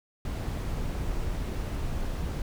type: noise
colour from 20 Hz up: brown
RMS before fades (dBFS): -31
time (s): 0.25-2.42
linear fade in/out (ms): 2
effects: none